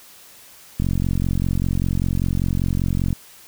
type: click train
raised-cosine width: 5 ms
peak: -9 dBFS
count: 106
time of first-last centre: 0.8-3.128 s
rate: 45.1 Hz
effects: white hiss -46 dBFS RMS until 3.47 s